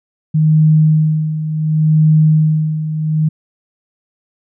sine tone with tremolo, 155.56 Hz, D#3, in tune, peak -6 dBFS, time 0.34-3.29 s, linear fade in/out 10 ms, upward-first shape sine, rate 0.69 Hz, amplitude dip 70%, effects none

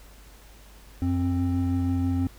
triangle tone pair together, 90.1 / 264.1 Hz, F#2 / C4, -45 / +16 cents, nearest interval octave + perfect fifth, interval 1861 cents, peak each -23 dBFS, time 1.02-2.27 s, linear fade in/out 0 ms, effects added 50 Hz sine -48 dBFS peak until 2.38 s + pink hiss -53 dBFS RMS until 2.38 s

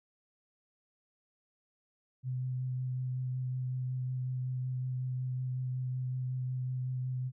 sine tone with vibrato, 127.7 Hz, C3, 42 cents flat, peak -32 dBFS, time 2.23-7.32 s, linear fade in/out 50 ms, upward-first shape sine, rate 5.4 Hz, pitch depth 12 cents each way, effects none

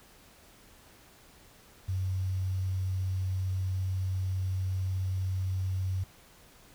sine tone with quantisation, 93.8 Hz, F#2, 24 cents sharp, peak -28 dBFS, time 1.88-6.04 s, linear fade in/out 10 ms, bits 9, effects pink hiss -57 dBFS RMS until 6.74 s

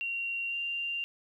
sine tone with pitch glide, 2755 to 2781 Hz, F7 to F7, -24 to -8 cents, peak -31 dBFS, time 0.01-1.04 s, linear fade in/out 0 ms, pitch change +16 cents, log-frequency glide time 0.48-0.56 s, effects 11-bit

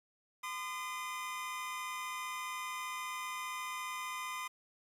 25% pulse tone pair together, 1022.5 / 1216 Hz, C6 / D#6, -40 / -40 cents, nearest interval minor third, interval 300 cents, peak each -37 / -39 dBFS, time 0.43-4.48 s, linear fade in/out 10 ms, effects resampled to 32000 Hz + 10-bit

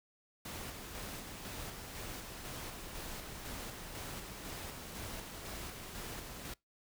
pink noise with tremolo, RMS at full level -44 dBFS, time 0.45-6.54 s, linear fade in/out 5 ms, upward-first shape square, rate 2 Hz, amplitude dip 30%, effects noise-tail reverb RT60 0.2 s tail -25 dB re dry

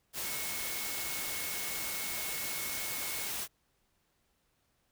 sine tone in noise, 2189 Hz, C#7, 22 cents flat, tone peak -44 dBFS, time 0.22-3.3 s, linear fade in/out 50 ms, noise white, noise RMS -37 dBFS, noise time 0.13-3.48 s, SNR -10 dB, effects pink hiss -75 dBFS RMS until 4.91 s

